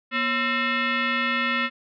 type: tone with frequency modulation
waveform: sine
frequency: 240.9 Hz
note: B3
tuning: 43 cents flat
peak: -21 dBFS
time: 0.11-1.7 s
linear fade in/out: 50 ms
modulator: 790 Hz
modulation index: 3.4
effects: none